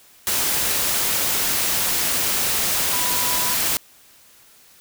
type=tone in noise; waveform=sine; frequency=988 Hz; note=B5; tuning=in tune; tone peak=-29 dBFS; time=2.93-3.54 s; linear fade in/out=0 ms; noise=white; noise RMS=-21 dBFS; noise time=0.27-3.77 s; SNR=-11 dB; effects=white hiss -51 dBFS RMS until 4.8 s